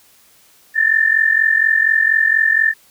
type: tone pair together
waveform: sine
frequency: 1755.8 / 1800 Hz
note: A6 / A6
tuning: -4 / +39 cents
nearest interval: unison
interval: 43 cents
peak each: -14 dBFS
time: 0.74-2.74 s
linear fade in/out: 50 ms
effects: white hiss -51 dBFS RMS until 2.9 s